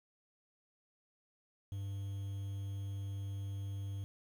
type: tone with quantisation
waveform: triangle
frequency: 98.9 Hz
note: G2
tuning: 16 cents sharp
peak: -36 dBFS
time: 1.72-4.04 s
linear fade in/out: 0 ms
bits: 10
effects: none